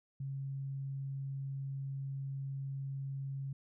sine tone, 136.6 Hz, C#3, 25 cents flat, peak -37 dBFS, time 0.2-3.53 s, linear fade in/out 5 ms, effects none

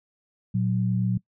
sine tone pair together, 116.54 / 185 Hz, A#2 / F#3, 0 / 0 cents, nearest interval minor sixth, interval 800 cents, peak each -24 dBFS, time 0.54-1.18 s, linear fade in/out 10 ms, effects noise-tail reverb RT60 0.1 s tail -22 dB re dry

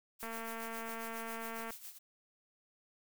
blue noise with tremolo, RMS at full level -47 dBFS, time 0.19-1.99 s, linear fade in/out 20 ms, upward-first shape sine, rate 7.3 Hz, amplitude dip 70%
click train, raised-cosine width 0.5 ms, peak -29 dBFS, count 336, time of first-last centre 0.23-1.706 s, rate 227 Hz
effects none

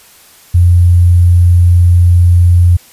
sine tone with sample-and-hold, 87.7 Hz, F2, 8 cents sharp, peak -3 dBFS, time 0.54-2.77 s, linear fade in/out 10 ms, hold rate 11025 Hz, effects white hiss -41 dBFS RMS until 2.92 s + resampled to 32000 Hz

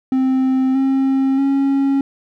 triangle tone with pitch steps, 261.6 / 268 / 274.6 Hz, C4 / C4 / C#4, 0 / +42 / -16 cents, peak -11 dBFS, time 0.12-2.01 s, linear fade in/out 2 ms, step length 630 ms, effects none

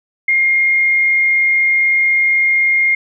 sine tone with frequency modulation, 2128 Hz, C7, 29 cents sharp, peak -10 dBFS, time 0.28-2.95 s, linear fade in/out 5 ms, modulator 37.6 Hz, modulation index 0.3, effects none

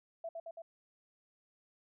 sine tone with echo, 664 Hz, E5, 12 cents sharp, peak -38 dBFS, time 0.24-0.29 s, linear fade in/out 5 ms, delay 110 ms, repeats 3, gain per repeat -2 dB, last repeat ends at 0.62 s, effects none

